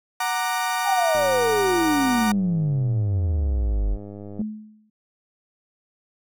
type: chord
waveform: 30% pulse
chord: Gb augmented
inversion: none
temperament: equal with one note detuned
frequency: 740 / 932.3 / 1186.3 Hz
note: Gb5 / Bb5 / D6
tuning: 0 / 0 / +17 cents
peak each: -23 / -24 / -26 dBFS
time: 0.2-2.32 s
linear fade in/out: 5 ms
type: exponential sweep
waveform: sine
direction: down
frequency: 827 to 43.65 Hz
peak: -19 dBFS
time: 0.84-3.98 s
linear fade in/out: 50 ms
type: click train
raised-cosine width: 2 ms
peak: -25 dBFS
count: 334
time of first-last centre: 1.15-4.415 s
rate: 102 Hz
type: tone with exponential decay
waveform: sine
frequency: 214.6 Hz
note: A3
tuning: 43 cents flat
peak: -21 dBFS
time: 4.39-4.9 s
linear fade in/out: 5 ms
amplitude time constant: 110 ms
effects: none